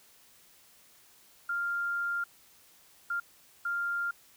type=tone bursts at uneven times; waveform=sine; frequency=1396.9 Hz; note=F6; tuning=in tune; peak=-29 dBFS; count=3; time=1.49-2.24 / 3.1-3.2 / 3.65-4.11 s; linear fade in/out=5 ms; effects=white hiss -60 dBFS RMS until 4.36 s